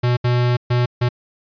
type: tone bursts at uneven times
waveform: square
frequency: 122.4 Hz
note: B2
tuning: 15 cents flat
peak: -15 dBFS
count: 4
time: 0.03-0.17 / 0.24-0.57 / 0.7-0.86 / 1.01-1.09 s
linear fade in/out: 10 ms
effects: resampled to 11025 Hz